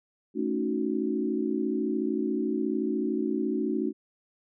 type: chord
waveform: sine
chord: D# half-diminished seventh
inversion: second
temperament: equal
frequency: 220 / 277.2 / 311.1 / 370 Hz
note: A3 / C#4 / D#4 / F#4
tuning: 0 / 0 / 0 / 0 cents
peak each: -31 dBFS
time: 0.34-3.93 s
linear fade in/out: 50 ms
effects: none